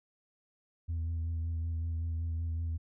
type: tone with vibrato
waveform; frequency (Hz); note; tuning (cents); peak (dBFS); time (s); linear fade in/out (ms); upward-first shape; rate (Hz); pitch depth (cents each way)
sine; 82.41; E2; 0; -29; 0.88-2.78; 20; sine; 5.3; 24
effects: tanh soft clip ceiling -30 dBFS